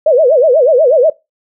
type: tone with vibrato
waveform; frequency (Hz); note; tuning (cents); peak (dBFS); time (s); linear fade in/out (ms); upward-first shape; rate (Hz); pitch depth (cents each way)
sine; 560; C#5; +18; -5; 0.06-1.1; 5; sine; 8.2; 270
effects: noise-tail reverb RT60 0.2 s tail -19 dB re dry